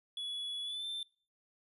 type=tone with pitch glide; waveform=triangle; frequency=3395 to 3556 Hz; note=G#7 to A7; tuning=+37 to +18 cents; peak=-36 dBFS; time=0.17-1.03 s; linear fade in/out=2 ms; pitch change=+81 cents; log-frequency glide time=0.63-0.85 s; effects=noise-tail reverb RT60 0.4 s tail -21 dB re dry + resampled to 32000 Hz